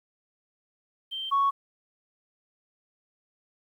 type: tone pair in turn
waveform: sine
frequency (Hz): 3136 / 1110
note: G7 / C#6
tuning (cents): 0 / +2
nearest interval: octave + tritone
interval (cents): 1798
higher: first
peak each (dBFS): -31 / -19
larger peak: second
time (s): 1.11-1.31 / 1.31-1.51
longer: neither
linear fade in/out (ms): 20
effects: tanh soft clip ceiling -17 dBFS + 10-bit